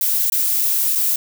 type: noise with dropouts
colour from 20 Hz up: violet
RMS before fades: -18 dBFS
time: 0.01-1.16 s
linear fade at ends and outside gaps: 2 ms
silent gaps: 0.3-0.321 / 0.952-0.956 s
effects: none